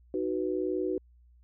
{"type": "chord", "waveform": "sine", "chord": "B major", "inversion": "first", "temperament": "equal with one note detuned", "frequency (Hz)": [311.1, 371.7, 493.9], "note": ["D#4", "F#4", "B4"], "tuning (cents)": [0, 8, 0], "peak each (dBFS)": [-33, -30, -35], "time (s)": [0.14, 0.98], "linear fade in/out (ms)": 2, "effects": ["added 60 Hz sine -56 dBFS peak until 1.43 s"]}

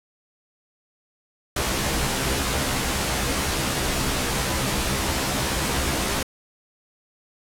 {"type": "noise with comb filter", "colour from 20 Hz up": "pink", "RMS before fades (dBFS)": -24, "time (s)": [1.56, 6.23], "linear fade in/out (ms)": 5, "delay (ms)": 15, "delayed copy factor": 0.9, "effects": ["low-pass 12000 Hz 12 dB/octave"]}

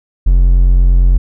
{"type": "tone", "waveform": "triangle", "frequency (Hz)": 44.43, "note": "F1", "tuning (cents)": 31, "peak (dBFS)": -3, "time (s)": [0.26, 1.18], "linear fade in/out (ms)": 10, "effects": []}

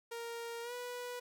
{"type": "tone with pitch glide", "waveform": "sawtooth", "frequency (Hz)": [466.2, 490.5], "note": ["A#4", "B4"], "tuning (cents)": [0, -12], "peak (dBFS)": -37, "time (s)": [0.11, 1.2], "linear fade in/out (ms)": 10, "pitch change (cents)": 88, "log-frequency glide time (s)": [0.62, 0.73], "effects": []}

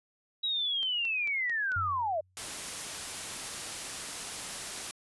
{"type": "linear sweep", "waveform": "sine", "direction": "down", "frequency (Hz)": [3878, 587.3], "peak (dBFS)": -28, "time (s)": [0.43, 2.21], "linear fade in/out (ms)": 10}
{"type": "click train", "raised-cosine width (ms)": 0.2, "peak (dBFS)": -29, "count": 5, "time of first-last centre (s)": [0.83, 1.719], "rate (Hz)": 4.5}
{"type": "tone with exponential decay", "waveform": "sine", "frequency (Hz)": 92.5, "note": "F#2", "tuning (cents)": 0, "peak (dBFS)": -32, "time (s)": [1.76, 2.41], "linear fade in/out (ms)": 5, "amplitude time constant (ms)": 140}
{"type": "noise", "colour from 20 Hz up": "white", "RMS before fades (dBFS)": -38, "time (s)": [2.37, 4.91], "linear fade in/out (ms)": 0}
{"effects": ["resampled to 24000 Hz"]}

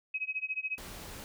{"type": "tone with tremolo", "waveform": "sine", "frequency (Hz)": 2542, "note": "D#7", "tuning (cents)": 36, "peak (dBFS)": -29, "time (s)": [0.14, 0.78], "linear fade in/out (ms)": 5, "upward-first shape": "sine", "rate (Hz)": 14, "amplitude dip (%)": 95}
{"type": "noise", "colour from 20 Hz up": "pink", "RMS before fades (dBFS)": -45, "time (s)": [0.78, 1.24], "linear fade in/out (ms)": 0}
{"effects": []}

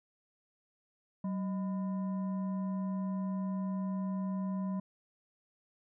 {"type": "tone with frequency modulation", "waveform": "sine", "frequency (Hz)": 190, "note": "F#3", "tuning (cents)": 46, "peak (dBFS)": -32, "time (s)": [1.24, 4.8], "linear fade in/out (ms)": 5, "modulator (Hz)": 812, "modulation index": 0.34, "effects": []}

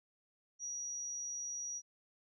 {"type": "tone", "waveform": "sine", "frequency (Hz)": 5780, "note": "F#8", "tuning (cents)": -41, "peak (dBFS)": -39, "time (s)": [0.59, 1.82], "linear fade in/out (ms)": 50, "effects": []}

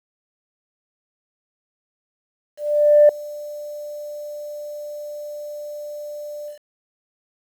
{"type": "tone with ADSR envelope", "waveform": "sine", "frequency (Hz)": 592, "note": "D5", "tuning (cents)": 14, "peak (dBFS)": -6, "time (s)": [2.57, 6.59], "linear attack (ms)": 520, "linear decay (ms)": 3, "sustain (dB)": -23, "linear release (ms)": 110, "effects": ["tanh soft clip ceiling -3 dBFS", "8-bit"]}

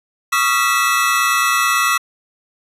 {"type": "tone cluster", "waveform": "square", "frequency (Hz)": [1118, 1247, 1365, 1955, 2613], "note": ["C#6", "D#6", "F6", "B6", "E7"], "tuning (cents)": [14, 3, -40, -18, -16], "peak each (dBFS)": -21, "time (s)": [0.32, 1.98], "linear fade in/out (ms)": 10, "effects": ["resampled to 32000 Hz"]}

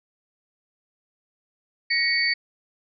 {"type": "tone cluster", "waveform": "sine", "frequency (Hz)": [1897, 2224, 4536], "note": ["A#6", "C#7", "C#8"], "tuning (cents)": [30, 5, 39], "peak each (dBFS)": -24, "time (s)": [1.9, 2.34], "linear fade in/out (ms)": 10, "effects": []}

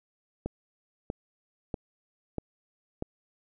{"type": "click train", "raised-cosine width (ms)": 2, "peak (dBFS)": -18, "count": 5, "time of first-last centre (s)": [0.46, 3.024], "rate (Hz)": 1.56, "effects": []}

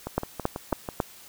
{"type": "two click trains", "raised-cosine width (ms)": 1, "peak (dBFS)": [-17, -9], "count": [6, 4], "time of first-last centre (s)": [[0.07, 0.888], [0.18, 1.002]], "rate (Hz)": [6.11, 3.65], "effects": ["white hiss -49 dBFS RMS until 1.28 s"]}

